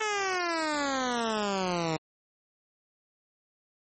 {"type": "exponential sweep", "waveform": "10% pulse", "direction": "down", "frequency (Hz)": [440, 155.56], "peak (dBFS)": -19, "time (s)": [0, 1.97], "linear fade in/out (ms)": 10, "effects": ["MP3 32 kbps"]}